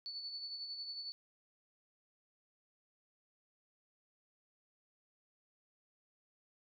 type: tone with tremolo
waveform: sine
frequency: 4463 Hz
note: C#8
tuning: 11 cents sharp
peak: -40 dBFS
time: 0.06-1.12 s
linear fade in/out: 0 ms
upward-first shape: sine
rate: 11 Hz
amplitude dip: 45%
effects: none